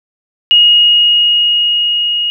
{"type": "tone with level ramp", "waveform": "sine", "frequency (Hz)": 2875, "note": "F7", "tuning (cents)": 50, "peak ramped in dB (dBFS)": [-3, -12], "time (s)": [0.51, 2.3], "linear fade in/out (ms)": 0, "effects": []}